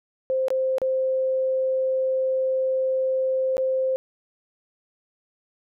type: tone with dropouts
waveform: sine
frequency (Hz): 523.3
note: C5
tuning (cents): 0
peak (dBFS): -20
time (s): 0.3-3.96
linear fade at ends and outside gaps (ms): 0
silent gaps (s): 0.483-0.504 / 0.783-0.817 / 3.569-3.58
effects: none

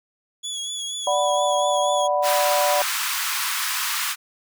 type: tone with vibrato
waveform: 25% pulse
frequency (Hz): 3377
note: G#7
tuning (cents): +28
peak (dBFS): -23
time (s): 0.43-2.08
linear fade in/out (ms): 20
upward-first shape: triangle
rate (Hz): 4.2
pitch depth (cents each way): 45
type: chord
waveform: sine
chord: B minor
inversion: first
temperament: equal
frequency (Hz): 587.3 / 740 / 987.8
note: D5 / F#5 / B5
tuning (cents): 0 / 0 / 0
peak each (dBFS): -21 / -23 / -24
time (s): 1.07-2.82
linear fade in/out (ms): 2
type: high-pass noise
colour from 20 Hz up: pink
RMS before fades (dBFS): -25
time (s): 2.22-4.16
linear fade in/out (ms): 50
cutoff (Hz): 1000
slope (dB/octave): 48
effects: none

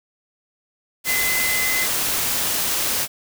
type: tone in noise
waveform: sine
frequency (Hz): 2039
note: C7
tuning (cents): -45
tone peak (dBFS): -22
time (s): 1.05-1.88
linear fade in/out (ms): 50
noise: white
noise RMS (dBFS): -22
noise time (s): 1.04-3.08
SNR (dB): -3
effects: none

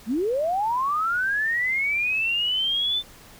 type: linear sweep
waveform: sine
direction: up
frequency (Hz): 196 to 3566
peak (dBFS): -21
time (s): 0.06-3.03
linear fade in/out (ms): 50
effects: pink hiss -48 dBFS RMS until 3.39 s

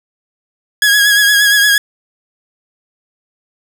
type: tone with vibrato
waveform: sawtooth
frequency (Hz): 1661.2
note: G#6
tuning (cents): 0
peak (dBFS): -4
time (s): 0.82-1.78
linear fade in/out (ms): 2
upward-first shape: triangle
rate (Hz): 8.6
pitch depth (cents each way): 45
effects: none

